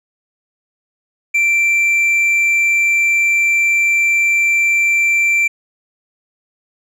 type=tone with hard clipping; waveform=sine; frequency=2349 Hz; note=D7; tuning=in tune; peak=-12 dBFS; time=1.34-5.48 s; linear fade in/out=10 ms; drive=3 dB; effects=none